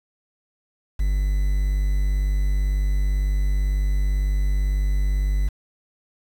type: tone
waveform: triangle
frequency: 49 Hz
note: G1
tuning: in tune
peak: -16 dBFS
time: 0.99-5.49 s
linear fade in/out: 10 ms
effects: 7-bit